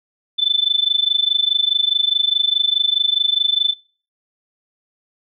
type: tone with amplitude modulation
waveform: sine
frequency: 3520 Hz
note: A7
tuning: in tune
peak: -10 dBFS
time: 0.38-3.74 s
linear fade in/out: 20 ms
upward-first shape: sine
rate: 24.8 Hz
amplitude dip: 90%
effects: noise-tail reverb RT60 0.4 s tail -24 dB re dry